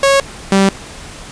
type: tone pair in turn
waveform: sawtooth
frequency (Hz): 550 / 194.86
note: C#5 / G3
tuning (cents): -14 / -10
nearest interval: octave + tritone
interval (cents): 1796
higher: first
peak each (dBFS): -4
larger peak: neither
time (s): 0.03-0.2 / 0.52-0.69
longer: neither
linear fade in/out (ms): 2
effects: pink hiss -32 dBFS RMS until 1.31 s + resampled to 22050 Hz